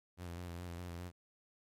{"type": "tone with vibrato", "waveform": "sawtooth", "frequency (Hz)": 87.31, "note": "F2", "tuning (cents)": 0, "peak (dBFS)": -39, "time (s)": [0.17, 1.12], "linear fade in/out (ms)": 50, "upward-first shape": "square", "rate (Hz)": 4.9, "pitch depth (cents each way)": 35, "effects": ["MP3 64 kbps"]}